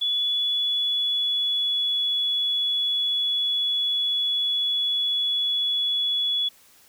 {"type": "tone with pitch glide", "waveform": "sine", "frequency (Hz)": [3418, 3394], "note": ["G#7", "G#7"], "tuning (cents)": [49, 37], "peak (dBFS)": -21, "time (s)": [0.01, 6.49], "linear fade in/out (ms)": 10, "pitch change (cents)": -12, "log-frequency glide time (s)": [0.24, 1.99], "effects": ["white hiss -55 dBFS RMS until 6.88 s"]}